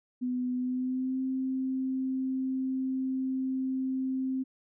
sine tone with pitch glide, 250 to 262 Hz, B3 to C4, +21 to +2 cents, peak -28 dBFS, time 0.21-4.44 s, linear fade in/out 20 ms, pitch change +81 cents, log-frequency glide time 0.54-1.21 s, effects none

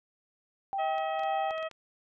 sine tone with tremolo, 784 Hz, G5, in tune, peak -28 dBFS, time 0.73-1.51 s, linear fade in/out 0 ms, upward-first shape sine, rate 2 Hz, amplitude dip 40%
harmonic tone, 639 Hz, D#5, 46 cents sharp, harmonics 1 / 2 / 3 / 4 / 5, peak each -33 / -39 / -43 / -45 / -47 dBFS, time 0.78-1.69 s, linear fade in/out 20 ms
clicks, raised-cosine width 0.2 ms, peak -32 dBFS, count 7, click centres 0.982 / 1.194 / 1.235 / 1.508 / 1.58 / 1.628 / 1.713 s
effects none

